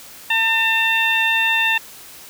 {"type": "harmonic tone", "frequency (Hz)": 901, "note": "A5", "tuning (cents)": 41, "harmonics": [1, 2, 3, 4], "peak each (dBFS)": [-24, -19, -18, -24], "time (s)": [0.3, 1.78], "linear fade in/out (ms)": 5, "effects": ["white hiss -40 dBFS RMS until 2.29 s"]}